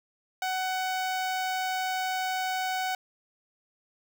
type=tone with notch filter; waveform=sawtooth; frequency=748 Hz; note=F#5; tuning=19 cents sharp; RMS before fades=-30 dBFS; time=0.42-2.95 s; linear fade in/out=2 ms; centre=10000 Hz; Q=1.5; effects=none